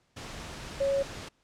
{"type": "tone in noise", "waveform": "sine", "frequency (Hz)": 552, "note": "C#5", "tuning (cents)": -7, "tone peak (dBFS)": -24, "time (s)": [0.8, 1.03], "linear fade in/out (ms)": 10, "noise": "pink", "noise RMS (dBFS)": -41, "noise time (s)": [0.16, 1.29], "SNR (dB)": 14, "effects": ["pink hiss -70 dBFS RMS until 1.43 s", "low-pass 7000 Hz 12 dB/octave"]}